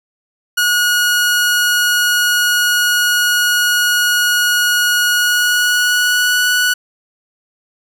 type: tone with pitch glide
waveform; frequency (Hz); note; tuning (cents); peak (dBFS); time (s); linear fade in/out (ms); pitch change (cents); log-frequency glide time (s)
sawtooth; 1450 to 1474.5; F#6 to F#6; -35 to -6; -8; 0.57-6.74; 10; +29; 5.13-6.49
effects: none